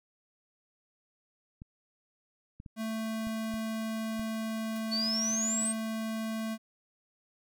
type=clicks; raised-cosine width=5 ms; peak=-32 dBFS; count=6; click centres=1.619 / 2.601 / 2.662 / 3.27 / 3.54 / 4.195 s
type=tone; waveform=square; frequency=221.7 Hz; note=A3; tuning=13 cents sharp; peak=-33 dBFS; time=2.76-6.58 s; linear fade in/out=50 ms
type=noise with exponential decay; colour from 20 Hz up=white; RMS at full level=-47 dBFS; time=4.76-4.85 s; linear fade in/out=0 ms; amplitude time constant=18 ms
type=exponential sweep; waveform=sine; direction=up; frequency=4400 to 8600 Hz; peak=-29 dBFS; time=4.91-5.73 s; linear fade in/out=20 ms
effects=none